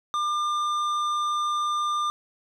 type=tone with tanh clipping; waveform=sine; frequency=1199 Hz; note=D6; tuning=36 cents sharp; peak=-25 dBFS; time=0.14-2.1 s; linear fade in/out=0 ms; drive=11 dB; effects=none